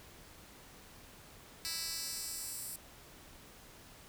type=tone with high-pass filter sweep; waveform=10% pulse; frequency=328.8 Hz; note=E4; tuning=4 cents flat; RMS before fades=-41 dBFS; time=1.65-2.76 s; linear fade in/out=0 ms; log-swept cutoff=4100 to 9800 Hz; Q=1.3; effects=pink hiss -56 dBFS RMS until 4.08 s